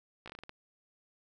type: slowing click train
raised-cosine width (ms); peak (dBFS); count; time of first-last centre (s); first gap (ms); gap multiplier
0.3; -29; 8; 0.26-0.494; 16; 1.24
effects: none